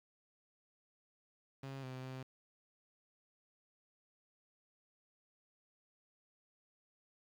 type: tone with pitch steps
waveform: sawtooth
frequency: 135.5 / 129.3 / 130.5 Hz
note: C#3 / C3 / C3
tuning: -39 / -20 / -4 cents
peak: -40 dBFS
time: 1.63-2.23 s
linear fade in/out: 5 ms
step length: 200 ms
effects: low-pass 5000 Hz 12 dB/octave + 11-bit